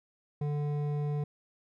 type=tone with hard clipping; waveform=triangle; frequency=146.83 Hz; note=D3; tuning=in tune; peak=-31 dBFS; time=0.41-1.24 s; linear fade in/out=5 ms; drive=14 dB; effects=none